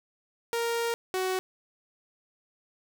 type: tone pair in turn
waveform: sawtooth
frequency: 466.2 / 373.5 Hz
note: A#4 / F#4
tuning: 0 / +16 cents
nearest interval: major third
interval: 384 cents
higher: first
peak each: -23 dBFS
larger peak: neither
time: 0.53-0.94 / 1.14-1.39 s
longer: first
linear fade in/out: 0 ms
effects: none